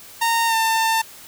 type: tone with pitch glide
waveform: sawtooth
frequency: 921 to 896.9 Hz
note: A#5 to A5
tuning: -21 to +33 cents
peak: -13 dBFS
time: 0.21-1.02 s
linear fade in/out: 10 ms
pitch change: -46 cents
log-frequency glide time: 0.47-0.55 s
effects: white hiss -42 dBFS RMS until 1.27 s